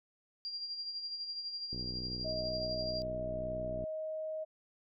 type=tone with tremolo; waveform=sine; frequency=4767 Hz; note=D8; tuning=25 cents sharp; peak=-36 dBFS; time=0.45-3.02 s; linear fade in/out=0 ms; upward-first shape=sine; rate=12 Hz; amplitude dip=50%
type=click train; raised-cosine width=3 ms; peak=-31 dBFS; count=132; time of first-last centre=1.73-3.84 s; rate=62.1 Hz
type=tone; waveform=sine; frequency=628 Hz; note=D#5; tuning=16 cents sharp; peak=-36 dBFS; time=2.24-4.45 s; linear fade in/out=20 ms
effects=none